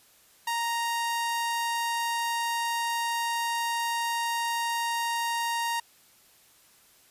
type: tone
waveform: sawtooth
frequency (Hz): 932.3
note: A#5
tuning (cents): 0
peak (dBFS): -23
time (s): 0.47-5.8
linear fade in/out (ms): 5
effects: white hiss -59 dBFS RMS until 7.1 s + resampled to 32000 Hz